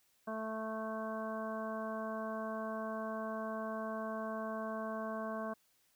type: harmonic tone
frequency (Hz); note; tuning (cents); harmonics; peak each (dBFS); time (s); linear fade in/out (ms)
220; A3; 0; 1 / 2 / 3 / 4 / 5 / 6 / 7; -42 / -47 / -41 / -53 / -44 / -58 / -49; 0.27-5.54; 10
effects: white hiss -73 dBFS RMS until 5.95 s